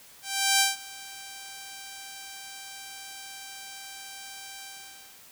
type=tone with ADSR envelope; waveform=5% pulse; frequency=784 Hz; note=G5; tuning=in tune; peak=-7 dBFS; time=0.22-5.24 s; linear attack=380 ms; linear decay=160 ms; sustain=-22 dB; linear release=600 ms; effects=white hiss -52 dBFS RMS until 5.31 s